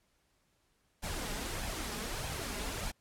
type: noise with flanger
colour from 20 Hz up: pink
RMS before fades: -38 dBFS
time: 1.02-2.92 s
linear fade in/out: 20 ms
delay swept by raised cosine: 1.2 to 4.9 ms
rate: 1.6 Hz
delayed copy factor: +0.55
effects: pink hiss -74 dBFS RMS until 3 s + low-pass 12000 Hz 12 dB/octave